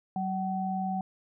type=tone pair together; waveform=sine; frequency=189.2 / 756.8 Hz; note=F#3 / F#5; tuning=+39 / +39 cents; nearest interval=2 octaves; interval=2400 cents; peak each=-31 / -31 dBFS; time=0.16-1.01 s; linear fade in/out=2 ms; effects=none